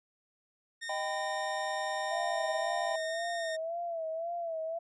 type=tone; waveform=sawtooth; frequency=1837 Hz; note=A#6; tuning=26 cents flat; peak=-34 dBFS; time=0.81-3.57 s; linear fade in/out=20 ms
type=chord; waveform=triangle; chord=Eb augmented; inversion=none; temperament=equal with one note detuned; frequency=622.3 / 784 / 1000.4 Hz; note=Eb5 / G5 / B5; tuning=0 / 0 / +22 cents; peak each=-35 / -34 / -39 dBFS; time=0.89-2.96 s; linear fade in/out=5 ms
type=tone with vibrato; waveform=sine; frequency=665 Hz; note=E5; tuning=15 cents sharp; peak=-33 dBFS; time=2.11-4.79 s; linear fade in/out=10 ms; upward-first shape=sine; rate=1.9 Hz; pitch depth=71 cents each way
effects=resampled to 22050 Hz